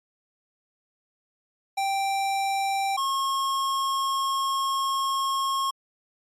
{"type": "tone pair in turn", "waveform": "square", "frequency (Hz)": [784, 1083.9], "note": ["G5", "C#6"], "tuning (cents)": [0, -39], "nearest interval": "tritone", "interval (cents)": 561, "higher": "second", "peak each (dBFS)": -24, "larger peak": "neither", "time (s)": [[1.77, 2.97], [2.97, 5.71]], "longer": "second", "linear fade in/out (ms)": 10, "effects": ["low-pass 11000 Hz 12 dB/octave", "MP3 96 kbps"]}